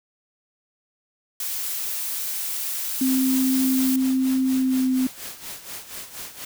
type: noise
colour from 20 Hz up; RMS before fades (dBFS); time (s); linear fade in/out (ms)
blue; -28; 1.4-3.96; 2
type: tone with pitch glide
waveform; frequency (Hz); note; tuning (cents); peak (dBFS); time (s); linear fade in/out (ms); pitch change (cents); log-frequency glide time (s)
sine; 261.6 to 258.1; C4 to C4; 0 to -23; -18; 3.01-5.07; 5; -23; 4.45-4.94
type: noise with tremolo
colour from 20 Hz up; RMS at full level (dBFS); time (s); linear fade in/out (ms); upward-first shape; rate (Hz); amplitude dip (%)
white; -34; 3.06-6.45; 5; sine; 4.2; 70
effects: none